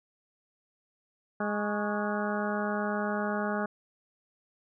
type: harmonic tone with a mistuned harmonic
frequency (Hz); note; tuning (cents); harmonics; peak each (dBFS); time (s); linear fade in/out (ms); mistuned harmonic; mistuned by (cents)
207.8; G#3; +1; 1 / 2 / 3 / 4 / 5 / 6 / 7 / 8; -32 / -36 / -35 / -37 / -40 / -40 / -37 / -43; 1.4-3.66; 5; 5; +110
effects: none